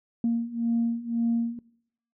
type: beating tone pair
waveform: sine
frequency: 231.5 / 233.4 Hz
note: A#3 / A#3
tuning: -12 / +2 cents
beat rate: 1.9 Hz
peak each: -27 / -25 dBFS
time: 0.24-1.59 s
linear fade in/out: 2 ms
effects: noise-tail reverb RT60 0.7 s tail -22 dB re dry + tanh soft clip ceiling -17 dBFS